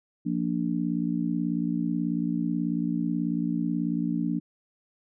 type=chord; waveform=sine; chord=Bb major; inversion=second; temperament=just; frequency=174.81 / 233.1 / 291.4 Hz; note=F3 / Bb3 / D4; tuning=+2 / 0 / -13 cents; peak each=-29 dBFS; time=0.25-4.4 s; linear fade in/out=20 ms; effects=none